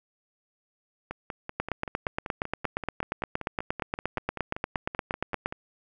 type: two click trains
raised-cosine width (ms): 0.5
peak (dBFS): -19 / -12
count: 24 / 34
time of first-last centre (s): 1.11-5.525 / 1.6-5.46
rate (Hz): 5.21 / 8.55
effects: none